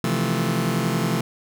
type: chord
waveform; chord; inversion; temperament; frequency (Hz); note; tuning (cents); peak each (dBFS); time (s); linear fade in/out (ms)
sawtooth; F major seventh; second; just; 130.96 / 163.7 / 174.61 / 218.3; C3 / E3 / F3 / A3; +2 / -12 / 0 / -13; -22; 0.04-1.21; 2
effects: none